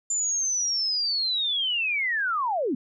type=linear sweep; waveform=sine; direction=down; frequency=7190 to 220 Hz; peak=-23 dBFS; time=0.1-2.75 s; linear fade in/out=5 ms; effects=none